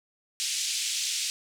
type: band-pass noise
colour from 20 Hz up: white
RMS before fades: -30 dBFS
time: 0.4-1.3 s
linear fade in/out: 0 ms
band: 2600 to 7900 Hz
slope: 24 dB/octave
effects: none